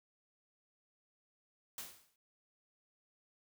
white noise with exponential decay, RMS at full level -42 dBFS, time 1.78-2.16 s, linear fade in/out 2 ms, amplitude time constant 81 ms, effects none

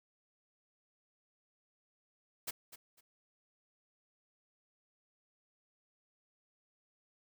white noise with echo, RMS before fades -39 dBFS, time 2.47-2.51 s, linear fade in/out 10 ms, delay 250 ms, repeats 2, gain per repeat -13 dB, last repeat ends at 3.01 s, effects none

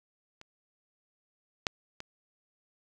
clicks, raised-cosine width 0.2 ms, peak -30 / -10 / -23 dBFS, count 3, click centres 0.414 / 1.668 / 2.004 s, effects none

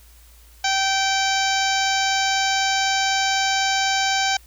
harmonic tone, 776 Hz, G5, 18 cents flat, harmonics 1 / 2 / 3 / 4 / 5 / 6 / 7 / 8 / 9, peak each -22 / -25 / -27 / -28 / -29 / -30 / -30 / -31 / -32 dBFS, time 0.64-4.37 s, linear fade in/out 5 ms, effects added 57 Hz sine -47 dBFS peak until 4.46 s + white hiss -53 dBFS RMS until 4.46 s

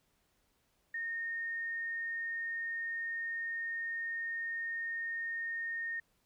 sine tone, 1840 Hz, A#6, 23 cents flat, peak -35 dBFS, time 0.94-6 s, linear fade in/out 5 ms, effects pink hiss -75 dBFS RMS until 6.25 s

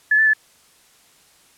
sine tone with pitch steps, 1719 / 1759 / 1734 Hz, A6 / A6 / A6, -41 / -1 / -26 cents, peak -12 dBFS, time 0.11-0.335 s, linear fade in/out 5 ms, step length 75 ms, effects white hiss -54 dBFS RMS until 1.57 s + low-pass 11000 Hz 12 dB/octave

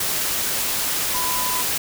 sine tone in noise, 1000 Hz, B5, 21 cents sharp, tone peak -26 dBFS, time 1.14-1.62 s, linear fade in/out 5 ms, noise white, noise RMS -23 dBFS, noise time 0-1.78 s, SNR -6 dB, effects none

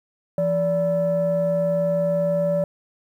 sine tone pair together, 169.3 / 579.1 Hz, E3 / D5, +46 / -24 cents, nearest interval octave + major sixth, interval 2130 cents, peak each -23 / -18 dBFS, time 0.38-2.64 s, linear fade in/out 2 ms, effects tanh soft clip ceiling -14 dBFS + 9-bit

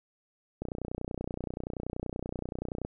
click train, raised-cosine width 2 ms, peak -21 dBFS, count 69, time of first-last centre 0.62-2.85 s, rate 30.5 Hz, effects none

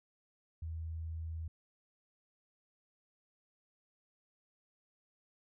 sine tone, 81.1 Hz, E2, 28 cents flat, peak -38 dBFS, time 0.62-1.48 s, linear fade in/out 5 ms, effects none

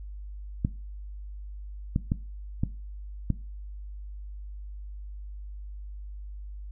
clicks, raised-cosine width 5 ms, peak -12 dBFS, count 5, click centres 0.649 / 1.961 / 2.119 / 2.635 / 3.303 s, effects noise-tail reverb RT60 0.3 s tail -17 dB re dry + added 50 Hz sine -37 dBFS peak until 6.71 s

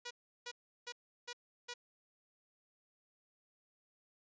5% pulse tone bursts, 484.1 Hz, B4, 35 cents flat, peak -31 dBFS, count 5, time 0.05-1.74 s, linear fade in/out 10 ms, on 58 ms, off 350 ms, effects resampled to 16000 Hz

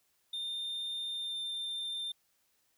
triangle tone with pitch glide, 3618 to 3593 Hz, A7 to A7, +48 to +36 cents, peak -34 dBFS, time 0.33-2.12 s, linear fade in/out 5 ms, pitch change -12 cents, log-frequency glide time 1.09-1.51 s, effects white hiss -74 dBFS RMS until 2.77 s

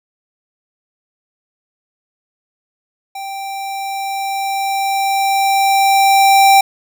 square tone with level ramp, 784 Hz, G5, in tune, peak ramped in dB -25 to -6 dBFS, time 3.15-6.61 s, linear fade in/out 5 ms, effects none

